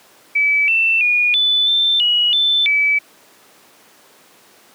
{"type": "tone with pitch steps", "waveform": "sine", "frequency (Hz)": [2297, 2674, 2445, 3491, 3557, 2911, 3530, 2297], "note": ["D7", "E7", "D#7", "A7", "A7", "F#7", "A7", "D7"], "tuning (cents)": [-39, 24, -31, -14, 18, -29, 5, -39], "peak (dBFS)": -12, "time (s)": [0.35, 2.99], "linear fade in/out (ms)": 10, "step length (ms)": 330, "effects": ["pink hiss -48 dBFS RMS until 4.74 s", "high-pass 300 Hz 12 dB/octave"]}